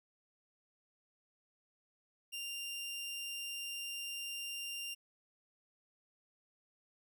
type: tone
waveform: sawtooth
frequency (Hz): 2789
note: F7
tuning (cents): -3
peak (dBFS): -37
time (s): 2.32-4.95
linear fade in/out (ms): 20
effects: none